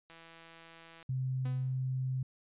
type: click train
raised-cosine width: 0.3 ms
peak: -38 dBFS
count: 154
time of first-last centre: 0.1-1.027 s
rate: 165 Hz
type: tone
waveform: sine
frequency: 130 Hz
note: C3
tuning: 11 cents flat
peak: -31 dBFS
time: 1.09-2.23 s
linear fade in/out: 5 ms
type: tone with exponential decay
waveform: sawtooth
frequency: 251.6 Hz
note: B3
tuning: 32 cents sharp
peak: -39 dBFS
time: 1.45-1.87 s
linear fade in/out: 5 ms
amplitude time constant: 90 ms
effects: resampled to 8000 Hz